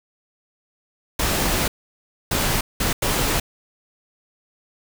pink noise bursts at uneven times, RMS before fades -21 dBFS, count 4, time 1.19-1.68 / 2.31-2.61 / 2.8-2.93 / 3.02-3.4 s, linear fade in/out 5 ms, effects none

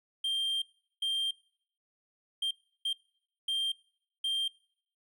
triangle tone bursts at uneven times, 3177 Hz, G7, 23 cents sharp, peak -27 dBFS, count 6, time 0.24-0.62 / 1.02-1.31 / 2.42-2.51 / 2.85-2.93 / 3.48-3.72 / 4.24-4.48 s, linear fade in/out 5 ms, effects noise-tail reverb RT60 0.6 s tail -24 dB re dry

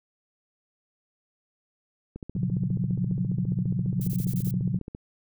click train, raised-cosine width 3 ms, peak -24 dBFS, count 42, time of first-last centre 2.16-4.949 s, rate 14.7 Hz
sine chord, Gb major seventh, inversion first, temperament equal, 116.54 / 138.59 / 174.61 / 185 Hz, Bb2 / Db3 / F3 / Gb3, 0 / 0 / 0 / 0 cents, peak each -30 dBFS, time 2.35-4.79 s, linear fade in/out 5 ms
violet noise bursts, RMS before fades -40 dBFS, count 6, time 4.01-4.51 s, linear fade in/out 2 ms, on 65 ms, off 22 ms
effects none

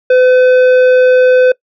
sine tone with tanh clipping, 507 Hz, B4, 45 cents sharp, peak -6 dBFS, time 0.1-1.52 s, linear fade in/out 5 ms, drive 10 dB, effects noise-tail reverb RT60 0.1 s tail -23 dB re dry

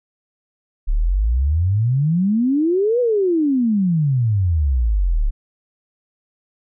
sine exponential two-way sweep, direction up then down, 33.38 to 502 to 33.38 Hz, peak -14 dBFS, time 0.87-5.31 s, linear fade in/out 20 ms, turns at 3 s, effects none

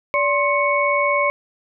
sine tone cluster, 578 / 1060 / 2221 Hz, D5 / C6 / C#7, -28 / +22 / +3 cents, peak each -20 dBFS, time 0.14-1.3 s, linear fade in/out 0 ms, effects none

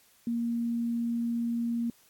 sine tone, 234.3 Hz, A#3, 9 cents sharp, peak -27 dBFS, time 0.27-1.9 s, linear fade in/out 2 ms, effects white hiss -62 dBFS RMS until 2.09 s + AAC 64 kbps

